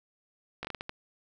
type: slowing click train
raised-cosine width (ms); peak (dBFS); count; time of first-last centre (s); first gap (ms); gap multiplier
0.3; -20; 7; 0.63-0.894; 17; 1.38
effects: none